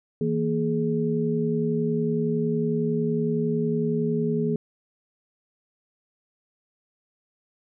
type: tone cluster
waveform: sine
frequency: 161.9 / 232.8 / 420.5 Hz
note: E3 / A#3 / G#4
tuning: -31 / -2 / +22 cents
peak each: -26 dBFS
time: 0.21-4.56 s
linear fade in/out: 2 ms
effects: none